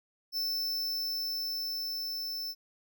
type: tone with level ramp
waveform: square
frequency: 5300 Hz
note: E8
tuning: 9 cents sharp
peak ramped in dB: -30 to -35 dBFS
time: 0.32-2.55 s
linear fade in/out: 50 ms
effects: none